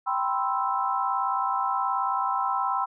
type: chord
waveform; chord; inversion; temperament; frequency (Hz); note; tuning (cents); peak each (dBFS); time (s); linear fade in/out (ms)
sine; C major seventh; second; equal; 784 / 987.8 / 1046.5 / 1318.5; G5 / B5 / C6 / E6; 0 / 0 / 0 / 0; -29; 0.06-2.86; 20
effects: none